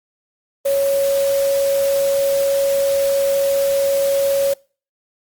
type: tone in noise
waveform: sine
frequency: 554.4 Hz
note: C#5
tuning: in tune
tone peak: -14 dBFS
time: 0.65-4.54 s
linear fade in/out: 10 ms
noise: white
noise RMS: -29 dBFS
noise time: 0.65-4.54 s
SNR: +12 dB
effects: noise-tail reverb RT60 0.4 s tail -25 dB re dry + Opus 32 kbps